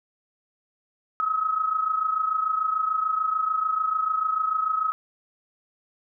sine tone pair together, 1273.2 / 1300 Hz, D#6 / E6, +39 / -24 cents, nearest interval unison, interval 37 cents, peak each -23 / -28 dBFS, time 1.2-4.92 s, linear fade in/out 0 ms, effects none

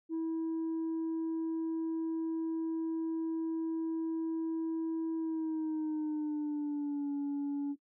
sine tone with pitch glide, 325.2 to 284.7 Hz, E4 to C#4, -23 to +46 cents, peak -29 dBFS, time 0.09-7.76 s, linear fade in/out 50 ms, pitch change -231 cents, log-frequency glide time 5.16-7.11 s, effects noise-tail reverb RT60 0.1 s tail -17 dB re dry + tanh soft clip ceiling -31 dBFS

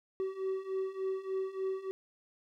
triangle beating tone pair, 379.5 / 382.9 Hz, F#4 / G4, +44 / -41 cents, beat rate 3.4 Hz, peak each -36 / -33 dBFS, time 0.2-1.91 s, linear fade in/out 0 ms, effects none

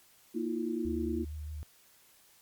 sine chord, Bb suspended fourth, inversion none, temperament equal with one note detuned, 233.1 / 319.3 / 349.2 Hz, Bb3 / Eb4 / F4, 0 / +45 / 0 cents, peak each -35 dBFS, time 0.34-1.25 s, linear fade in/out 20 ms
sine tone with vibrato, 76 Hz, D#2, 40 cents flat, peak -37 dBFS, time 0.85-1.63 s, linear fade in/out 0 ms, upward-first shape sine, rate 6.4 Hz, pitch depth 26 cents each way
effects white hiss -62 dBFS RMS until 2.41 s + MP3 96 kbps

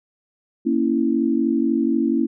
sine chord, A# diminished, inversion none, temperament equal, 233.1 / 277.2 / 329.6 Hz, A#3 / C#4 / E4, 0 / 0 / 0 cents, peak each -21 dBFS, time 0.65-2.27 s, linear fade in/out 20 ms, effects none

